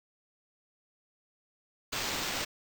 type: noise with sample-and-hold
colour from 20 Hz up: violet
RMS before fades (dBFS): -34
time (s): 1.92-2.45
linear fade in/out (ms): 10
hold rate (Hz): 11025
effects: none